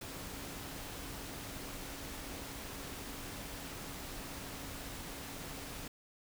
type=tone in noise; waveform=sine; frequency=277.2 Hz; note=C#4; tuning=in tune; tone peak=-53 dBFS; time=0.01-5.88 s; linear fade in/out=5 ms; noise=pink; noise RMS=-45 dBFS; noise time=0.01-5.88 s; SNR=-11 dB; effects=none